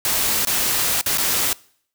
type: noise with dropouts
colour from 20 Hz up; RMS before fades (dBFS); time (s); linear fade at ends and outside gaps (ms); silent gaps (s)
white; -20; 0.05-1.53; 1; 0.45-0.471 / 1.012-1.061 / 1.174-1.182
effects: noise-tail reverb RT60 0.6 s tail -23 dB re dry